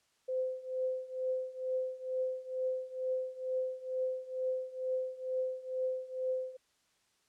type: tone with tremolo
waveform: sine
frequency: 515 Hz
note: C5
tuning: 28 cents flat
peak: -29 dBFS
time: 0.28-6.57 s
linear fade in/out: 10 ms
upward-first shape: triangle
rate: 2.2 Hz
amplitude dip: 90%
effects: white hiss -73 dBFS RMS until 7.28 s + low-pass 8000 Hz 12 dB/octave